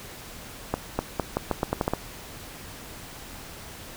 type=accelerating click train; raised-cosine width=1 ms; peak=-9 dBFS; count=10; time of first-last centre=0.74-1.936 s; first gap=250 ms; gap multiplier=0.83; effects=pink hiss -42 dBFS RMS until 3.96 s